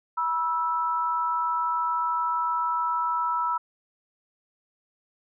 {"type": "tone pair together", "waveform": "sine", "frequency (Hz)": [971.6, 1318.5], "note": ["B5", "E6"], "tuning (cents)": [-29, 0], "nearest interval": "perfect fourth", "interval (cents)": 529, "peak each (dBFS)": -26, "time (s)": [0.17, 3.58], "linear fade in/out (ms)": 10, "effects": []}